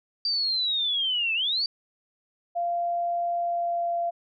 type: linear two-way sweep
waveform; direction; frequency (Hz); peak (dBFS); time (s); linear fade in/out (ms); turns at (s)
sine; down then up; 4700 to 2589 to 4700; -23; 0.25-1.66; 2; 1.34
type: tone with pitch glide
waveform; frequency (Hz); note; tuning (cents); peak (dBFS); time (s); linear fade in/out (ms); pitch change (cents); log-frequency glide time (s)
sine; 692 to 687.2; F5 to F5; -16 to -28; -24; 2.55-4.11; 20; -12; 3.36-3.99
effects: none